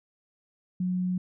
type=tone; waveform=sine; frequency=182.1 Hz; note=F#3; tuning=27 cents flat; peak=-25 dBFS; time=0.8-1.18 s; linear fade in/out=5 ms; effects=none